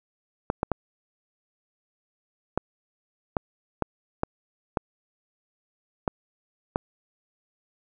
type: clicks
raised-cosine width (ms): 1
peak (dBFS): -9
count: 10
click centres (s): 0.501 / 0.631 / 0.717 / 2.576 / 3.368 / 3.823 / 4.234 / 4.772 / 6.078 / 6.759
effects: none